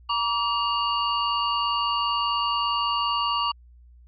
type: tone cluster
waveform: sine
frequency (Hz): 949 / 1154 / 2832 / 4523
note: A#5 / D6 / F7 / C#8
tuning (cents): +31 / -31 / +23 / +34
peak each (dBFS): -28 / -25 / -28 / -33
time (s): 0.09-3.52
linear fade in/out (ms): 10
effects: added 60 Hz sine -48 dBFS peak until 4.07 s